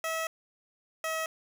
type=tone pair in turn; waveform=15% pulse; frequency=647 / 641.4 Hz; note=E5 / E5; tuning=-32 / -48 cents; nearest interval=unison; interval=16 cents; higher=first; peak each=-24 dBFS; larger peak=neither; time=0.04-0.27 / 1.04-1.26 s; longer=first; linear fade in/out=2 ms; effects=none